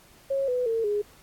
sine tone with pitch steps, 546 / 497.8 / 453.9 / 413.8 Hz, C#5 / B4 / A#4 / G#4, -26 / +14 / -46 / -6 cents, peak -23 dBFS, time 0.3-1.02 s, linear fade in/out 10 ms, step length 180 ms, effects pink hiss -55 dBFS RMS until 1.22 s + AAC 64 kbps

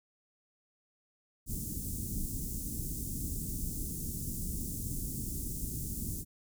pink band-stop noise, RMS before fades -37 dBFS, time 1.46-6.25 s, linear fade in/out 50 ms, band 280 to 7300 Hz, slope 24 dB/octave, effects none

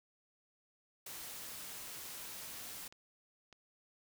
white noise, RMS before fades -47 dBFS, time 1.06-2.88 s, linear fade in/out 5 ms
click train, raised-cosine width 0.2 ms, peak -38 dBFS, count 4, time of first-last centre 1.72-3.527 s, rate 1.66 Hz
effects none

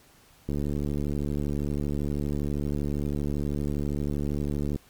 click train, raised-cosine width 3 ms, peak -17 dBFS, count 311, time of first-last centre 0.49-4.76 s, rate 72.6 Hz, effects pink hiss -57 dBFS RMS until 4.89 s + MP3 96 kbps

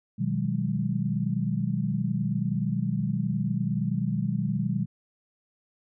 sine chord, G# minor seventh, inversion first, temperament equal with one note detuned, 123.47 / 155.56 / 185 / 204.2 Hz, B2 / D#3 / F#3 / G#3, 0 / 0 / 0 / -29 cents, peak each -30 dBFS, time 0.18-4.86 s, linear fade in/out 20 ms, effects none

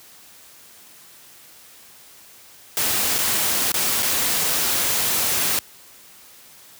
white noise with dropouts, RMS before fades -21 dBFS, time 2.77-5.59 s, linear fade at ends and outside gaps 1 ms, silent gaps 3.183-3.187 / 3.719-3.741 / 4.025-4.029 s, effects white hiss -47 dBFS RMS until 6.79 s + high-pass 60 Hz 12 dB/octave

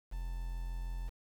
triangle tone with quantisation, 43.15 Hz, F1, 20 cents flat, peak -34 dBFS, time 0.11-1.1 s, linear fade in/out 20 ms, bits 9, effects none

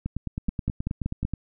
two click trains, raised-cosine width 5 ms, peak -16 / -14 dBFS, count 13 / 5, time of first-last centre 0.06-1.337 / 0.49-1.25 s, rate 9.4 / 5.26 Hz, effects none

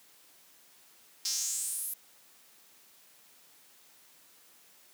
sawtooth tone with high-pass filter sweep, 264.9 Hz, C4, 22 cents sharp, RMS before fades -34 dBFS, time 1.25-1.94 s, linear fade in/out 5 ms, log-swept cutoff 5200 to 12000 Hz, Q 4.2, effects white hiss -60 dBFS RMS until 4.93 s + high-pass 150 Hz 12 dB/octave

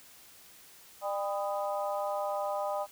harmonic tone with a mistuned harmonic, 200.1 Hz, G3, 36 cents sharp, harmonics 3 / 4 / 5 / 6, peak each -33 / -35 / -39 / -40 dBFS, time 1.01-2.87 s, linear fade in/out 50 ms, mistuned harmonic 6, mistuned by +61 cents, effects white hiss -55 dBFS RMS until 2.91 s

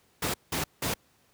pink noise bursts, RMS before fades -29 dBFS, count 3, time 0.22-0.94 s, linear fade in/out 5 ms, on 120 ms, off 180 ms, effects pink hiss -65 dBFS RMS until 1.33 s + high-pass 80 Hz 12 dB/octave

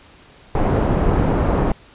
pink low-pass noise, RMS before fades -17 dBFS, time 0.55-1.72 s, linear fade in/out 2 ms, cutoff 830 Hz, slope 12 dB/octave, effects pink hiss -47 dBFS RMS until 1.94 s + resampled to 8000 Hz

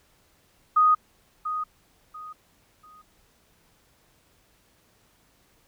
sine tone with echo, 1244.5 Hz, D#6, in tune, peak -15 dBFS, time 0.76-0.95 s, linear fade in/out 10 ms, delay 690 ms, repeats 3, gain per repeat -11 dB, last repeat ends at 3.02 s, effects pink hiss -63 dBFS RMS until 5.67 s

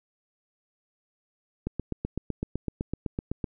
click train, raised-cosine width 3 ms, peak -16 dBFS, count 15, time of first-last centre 1.67-3.442 s, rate 7.9 Hz, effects none

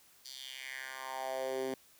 10% pulse tone with high-pass filter sweep, 131.9 Hz, C3, 14 cents sharp, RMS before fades -40 dBFS, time 0.25-1.74 s, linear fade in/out 2 ms, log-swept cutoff 4700 to 300 Hz, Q 3.4, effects white hiss -63 dBFS RMS until 1.99 s

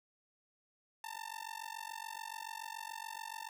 sawtooth tone with amplitude modulation, 896 Hz, A5, 31 cents sharp, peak -35 dBFS, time 1.04-3.49 s, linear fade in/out 2 ms, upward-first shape sine, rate 47 Hz, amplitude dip 100%, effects none

